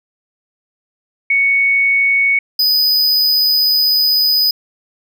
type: tone pair in turn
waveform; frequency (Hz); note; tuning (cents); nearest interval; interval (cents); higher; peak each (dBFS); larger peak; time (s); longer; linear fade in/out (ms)
sine / square; 2222 / 4988; C#7 / D#8; +4 / +3; octave + major second; 1399; second; -10 / -11; first; 1.3-2.39 / 2.59-4.51; second; 5
effects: none